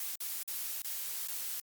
blue noise with dropouts, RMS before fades -38 dBFS, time 0-1.6 s, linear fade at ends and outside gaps 2 ms, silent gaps 0.156-0.204 / 0.43-0.478 / 0.82-0.845 / 1.275-1.283 s, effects Opus 48 kbps

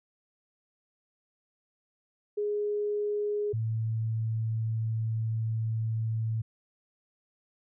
sine tone pair in turn, 415.3 / 111.73 Hz, G#4 / A2, 0 / +27 cents, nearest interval octave + major seventh, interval 2273 cents, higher first, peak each -27 dBFS, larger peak neither, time 2.37-3.53 / 3.53-6.42 s, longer second, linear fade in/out 10 ms, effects none

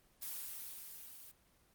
blue noise with level ramp, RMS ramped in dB -42 to -55 dBFS, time 0.21-1.32 s, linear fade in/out 20 ms, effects pink hiss -70 dBFS RMS until 1.74 s + Opus 24 kbps

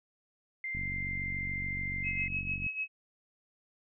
sine tone, 2093 Hz, C7, in tune, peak -34 dBFS, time 0.64-2.28 s, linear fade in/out 2 ms
click train, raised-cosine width 5 ms, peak -29 dBFS, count 91, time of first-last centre 0.75-2.665 s, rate 47 Hz
sine tone with tremolo, 2565 Hz, E7, 48 cents flat, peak -30 dBFS, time 2.03-2.88 s, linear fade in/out 50 ms, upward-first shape sine, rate 6.7 Hz, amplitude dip 70%
effects none

